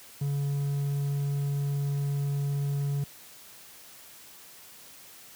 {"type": "tone", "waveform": "triangle", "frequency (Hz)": 141.5, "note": "C#3", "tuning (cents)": 36, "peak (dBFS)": -24, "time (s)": [0.21, 3.04], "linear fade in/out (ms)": 5, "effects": ["white hiss -50 dBFS RMS until 5.35 s", "high-pass 60 Hz 12 dB/octave"]}